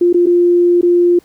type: tone with dropouts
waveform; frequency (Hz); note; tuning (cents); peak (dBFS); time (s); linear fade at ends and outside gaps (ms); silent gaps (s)
sine; 350; F4; +4; -7; 0.01-1.19; 5; 0.129-0.143 / 0.26-0.267 / 0.812-0.829
effects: pink hiss -51 dBFS RMS until 1.24 s